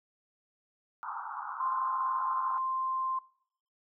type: band-pass noise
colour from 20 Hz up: pink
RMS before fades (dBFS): -39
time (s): 1.03-2.58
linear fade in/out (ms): 0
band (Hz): 820 to 1400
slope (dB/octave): 96
type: tone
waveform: sine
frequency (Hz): 1047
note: C6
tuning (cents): +1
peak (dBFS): -29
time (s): 1.6-3.19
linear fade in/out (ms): 5
effects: noise-tail reverb RT60 0.6 s tail -21 dB re dry